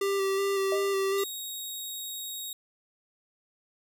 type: tone with vibrato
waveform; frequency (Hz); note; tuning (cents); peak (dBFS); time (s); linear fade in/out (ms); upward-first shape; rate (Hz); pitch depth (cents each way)
square; 392; G4; 0; -26; 0.01-1.24; 5; square; 2.7; 16
type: tone with exponential decay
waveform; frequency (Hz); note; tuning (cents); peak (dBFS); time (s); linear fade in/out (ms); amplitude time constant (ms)
sine; 622.3; D#5; 0; -27; 0.72-1; 2; 59
type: tone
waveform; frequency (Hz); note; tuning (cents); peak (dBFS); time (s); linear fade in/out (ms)
15% pulse; 3770; A#7; +19; -28; 1.18-2.53; 2
effects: none